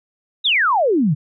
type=exponential sweep; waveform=sine; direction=down; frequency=3934 to 133.7 Hz; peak=-13 dBFS; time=0.44-1.15 s; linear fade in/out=20 ms; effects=none